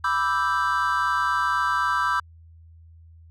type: chord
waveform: triangle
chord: E minor seventh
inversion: second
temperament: equal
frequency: 987.8 / 1174.7 / 1318.5 / 1568 Hz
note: B5 / D6 / E6 / G6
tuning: 0 / 0 / 0 / 0 cents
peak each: -24 dBFS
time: 0.04-2.2 s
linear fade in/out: 5 ms
effects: tanh soft clip ceiling -9 dBFS + added 82 Hz sine -46 dBFS peak until 3.3 s